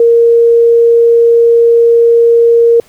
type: tone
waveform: sine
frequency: 466.2 Hz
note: A#4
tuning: in tune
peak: -3 dBFS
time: 0-2.8 s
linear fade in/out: 2 ms
effects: pink hiss -45 dBFS RMS until 2.88 s